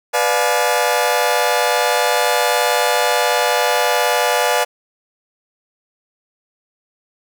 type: chord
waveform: sawtooth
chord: B diminished seventh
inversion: none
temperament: just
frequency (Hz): 493.9 / 592.7 / 711.2 / 853.4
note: B4 / D5 / F5 / Ab5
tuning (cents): 0 / +16 / +31 / +47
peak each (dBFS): -16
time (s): 0.13-4.65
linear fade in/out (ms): 20
effects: none